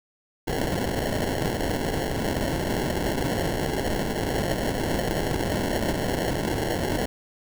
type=noise with sample-and-hold; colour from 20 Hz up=violet; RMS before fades=-26 dBFS; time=0.47-7.06 s; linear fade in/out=5 ms; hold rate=1225 Hz; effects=none